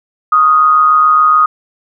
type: tone with amplitude modulation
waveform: sine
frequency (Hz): 1244.5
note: D#6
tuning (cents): 0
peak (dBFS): -3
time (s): 0.32-1.46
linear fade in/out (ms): 5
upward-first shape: sine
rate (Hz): 147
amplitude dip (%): 50
effects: none